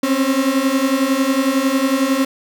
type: beating tone pair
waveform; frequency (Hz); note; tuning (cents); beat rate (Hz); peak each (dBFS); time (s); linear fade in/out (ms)
35% pulse; 261.6 / 272.6; C4 / C#4; 0 / -29; 11; -17 / -15; 0.03-2.25; 5
effects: none